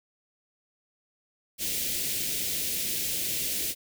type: band-stop noise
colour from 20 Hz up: white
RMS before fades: -30 dBFS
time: 1.58-3.75 s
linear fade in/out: 50 ms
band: 520 to 2200 Hz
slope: 24 dB/octave
effects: none